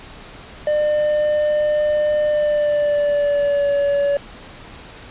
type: tone with pitch glide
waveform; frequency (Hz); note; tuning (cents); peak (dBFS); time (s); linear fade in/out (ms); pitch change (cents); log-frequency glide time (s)
triangle; 600 to 568.3; D5 to C#5; +37 to +43; -13; 0.67-4.17; 2; -94; 2.28-3.72
effects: pink hiss -39 dBFS RMS until 5.1 s + resampled to 8000 Hz